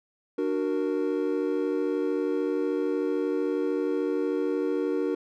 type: chord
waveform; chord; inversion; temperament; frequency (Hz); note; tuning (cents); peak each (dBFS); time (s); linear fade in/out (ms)
triangle; D augmented; none; equal with one note detuned; 296.9 / 370 / 466.2; D4 / F#4 / A#4; +19 / 0 / 0; -27; 0.38-5.15; 5
effects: none